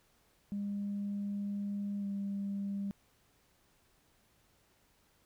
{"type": "tone with pitch glide", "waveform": "sine", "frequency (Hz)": [202.2, 199.19], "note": ["G#3", "G3"], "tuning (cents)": [-46, 28], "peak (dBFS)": -33, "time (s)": [0.52, 2.91], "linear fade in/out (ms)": 0, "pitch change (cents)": -26, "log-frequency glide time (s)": [2, 2.05], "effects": ["tanh soft clip ceiling -30 dBFS", "pink hiss -70 dBFS RMS until 5.25 s"]}